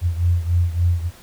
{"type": "beating tone pair", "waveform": "sine", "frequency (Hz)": [85.9, 89.4], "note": ["F2", "F2"], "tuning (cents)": [-28, 41], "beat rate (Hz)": 3.5, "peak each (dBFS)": [-17, -21], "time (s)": [0.01, 1.11], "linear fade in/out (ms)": 50, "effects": ["pink hiss -46 dBFS RMS until 1.22 s"]}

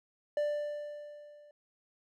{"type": "tone with level ramp", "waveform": "triangle", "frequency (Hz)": 590, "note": "D5", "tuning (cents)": 8, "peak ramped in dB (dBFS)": [-25, -53], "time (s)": [0.37, 1.51], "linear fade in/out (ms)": 2, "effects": []}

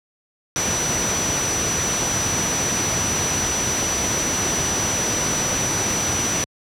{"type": "tone in noise", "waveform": "sine", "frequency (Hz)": 5920, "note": "F#8", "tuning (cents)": 0, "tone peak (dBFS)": -22, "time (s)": [0.56, 6.44], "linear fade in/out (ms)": 0, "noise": "pink", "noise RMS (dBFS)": -23, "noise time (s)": [0.56, 6.44], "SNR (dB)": -2, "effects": ["high-pass 80 Hz 12 dB/octave", "low-pass 10000 Hz 12 dB/octave"]}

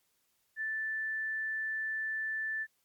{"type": "tone", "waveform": "sine", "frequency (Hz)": 1760, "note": "A6", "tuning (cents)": 0, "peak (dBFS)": -32, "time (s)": [0.56, 2.67], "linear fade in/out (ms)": 50, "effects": ["white hiss -75 dBFS RMS until 2.84 s", "MP3 96 kbps"]}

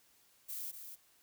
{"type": "noise with echo", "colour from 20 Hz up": "violet", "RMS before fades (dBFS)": -42, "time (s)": [0.48, 0.72], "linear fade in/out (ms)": 20, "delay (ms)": 240, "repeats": 1, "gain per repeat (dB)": -7, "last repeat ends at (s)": 0.96, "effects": ["white hiss -68 dBFS RMS until 1.22 s"]}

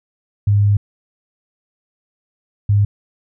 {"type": "tone pair in turn", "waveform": "sine", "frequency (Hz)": [102.2, 102.2], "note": ["G#2", "G#2"], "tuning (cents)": [-27, -27], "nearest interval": "unison", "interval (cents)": 0, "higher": "neither", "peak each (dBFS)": -10, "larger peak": "neither", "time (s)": [[0.47, 0.77], [2.69, 2.85]], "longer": "first", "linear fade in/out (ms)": 5, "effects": []}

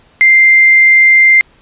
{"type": "tone", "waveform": "sine", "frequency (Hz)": 2093, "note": "C7", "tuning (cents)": 0, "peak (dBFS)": -3, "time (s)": [0.21, 1.41], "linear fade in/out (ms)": 0, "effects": ["pink hiss -48 dBFS RMS until 1.61 s", "resampled to 8000 Hz"]}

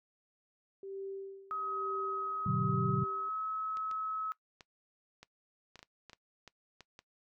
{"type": "tone with tremolo", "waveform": "sine", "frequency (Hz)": 390, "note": "G4", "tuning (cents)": -9, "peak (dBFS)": -38, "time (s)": [0.83, 3.29], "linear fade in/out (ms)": 2, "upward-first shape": "sine", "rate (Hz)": 1.1, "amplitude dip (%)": 85}
{"type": "tone with pitch glide", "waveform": "sine", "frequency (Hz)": [1268, 1287.2], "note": ["D#6", "E6"], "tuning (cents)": [32, -42], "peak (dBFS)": -34, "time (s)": [1.51, 4.32], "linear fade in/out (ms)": 0, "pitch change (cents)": 26, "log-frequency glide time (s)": [2.64, 3.48]}
{"type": "chord", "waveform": "sine", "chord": "G# half-diminished seventh", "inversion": "none", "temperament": "just", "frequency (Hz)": [103.83, 124.59, 149.51, 186.89], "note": ["G#2", "B2", "D3", "F#3"], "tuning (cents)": [0, 16, 31, 18], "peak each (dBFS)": [-40, -34, -34, -34], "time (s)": [2.46, 3.04], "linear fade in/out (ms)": 5}
{"type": "clicks", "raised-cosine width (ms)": 0.2, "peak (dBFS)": -33, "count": 12, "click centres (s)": [3.771, 3.913, 4.608, 5.23, 5.757, 5.792, 5.829, 6.097, 6.132, 6.477, 6.807, 6.991]}
{"effects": ["noise-tail reverb RT60 0.1 s tail -19 dB re dry"]}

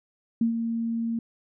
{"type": "tone with ADSR envelope", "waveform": "sine", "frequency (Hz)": 229.7, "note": "A#3", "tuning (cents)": -25, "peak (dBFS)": -18, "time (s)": [0.41, 1.19], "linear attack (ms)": 4, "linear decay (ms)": 110, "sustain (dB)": -7, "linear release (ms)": 3, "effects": []}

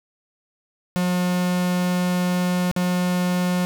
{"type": "tone with dropouts", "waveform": "45% pulse", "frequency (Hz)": 179.6, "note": "F3", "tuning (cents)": 49, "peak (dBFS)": -19, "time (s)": [0.96, 3.65], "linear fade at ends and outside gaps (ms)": 0, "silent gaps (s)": [2.714, 2.763], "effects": []}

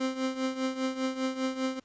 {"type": "tone with tremolo", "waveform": "30% pulse", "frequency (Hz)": 261.6, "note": "C4", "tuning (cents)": 0, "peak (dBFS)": -23, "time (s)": [0, 1.8], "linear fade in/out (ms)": 10, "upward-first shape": "triangle", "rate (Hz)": 5, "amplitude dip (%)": 80, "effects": ["pink hiss -67 dBFS RMS until 1.84 s", "resampled to 16000 Hz"]}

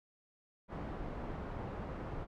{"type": "low-pass noise", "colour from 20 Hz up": "pink", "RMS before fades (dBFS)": -42, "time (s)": [0.68, 2.27], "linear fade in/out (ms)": 50, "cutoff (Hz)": 1100, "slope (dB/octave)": 12, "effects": []}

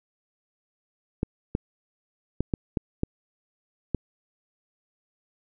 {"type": "clicks", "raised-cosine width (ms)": 3, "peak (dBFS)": -11, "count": 7, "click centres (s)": [1.231, 1.551, 2.406, 2.538, 2.772, 3.034, 3.947], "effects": []}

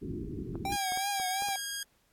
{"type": "low-pass noise", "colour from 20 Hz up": "white", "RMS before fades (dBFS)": -38, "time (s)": [0.01, 0.77], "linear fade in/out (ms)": 20, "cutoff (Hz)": 400, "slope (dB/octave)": 96}
{"type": "clicks", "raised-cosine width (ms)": 1, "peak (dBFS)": -31, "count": 7, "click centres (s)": [0.555, 0.653, 0.921, 0.974, 1.199, 1.422, 1.487]}
{"type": "tone with vibrato", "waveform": "square", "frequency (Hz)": 772, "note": "G5", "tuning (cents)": -27, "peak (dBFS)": -32, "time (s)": [0.65, 1.56], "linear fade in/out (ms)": 2, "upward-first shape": "triangle", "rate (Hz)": 2.8, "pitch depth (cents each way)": 97}
{"type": "tone", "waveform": "10% pulse", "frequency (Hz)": 1629, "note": "G#6", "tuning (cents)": -34, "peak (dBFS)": -26, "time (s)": [0.72, 1.83], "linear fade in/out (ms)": 2}
{"effects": ["pink hiss -70 dBFS RMS until 2.12 s", "AAC 64 kbps"]}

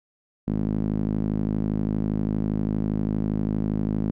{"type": "tone with band-pass filter", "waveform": "sawtooth", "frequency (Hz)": 52.5, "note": "G#1", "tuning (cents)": 19, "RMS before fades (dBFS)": -25, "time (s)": [0.47, 4.11], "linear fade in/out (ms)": 10, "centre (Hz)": 220, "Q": 2.3, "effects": []}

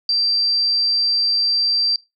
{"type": "tone", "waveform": "sine", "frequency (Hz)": 4699, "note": "D8", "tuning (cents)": 0, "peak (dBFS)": -15, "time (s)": [0.09, 1.96], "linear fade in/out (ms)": 2, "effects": ["noise-tail reverb RT60 0.2 s tail -19 dB re dry"]}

